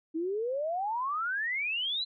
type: exponential sweep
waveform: sine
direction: up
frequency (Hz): 311.1 to 4107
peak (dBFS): -29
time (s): 0.14-2.05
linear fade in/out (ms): 20
effects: none